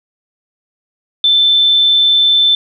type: tone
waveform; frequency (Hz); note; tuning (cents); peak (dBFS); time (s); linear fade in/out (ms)
sine; 3535; A7; +7; -7; 1.24-2.55; 2
effects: none